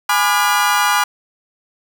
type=chord; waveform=35% pulse; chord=G# diminished seventh; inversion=none; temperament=just; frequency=830.6 / 996.7 / 1196.1 / 1435.3 Hz; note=G#5 / B5 / D6 / F6; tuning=0 / +16 / +31 / +47 cents; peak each=-17 dBFS; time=0.09-1.04 s; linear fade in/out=5 ms; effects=none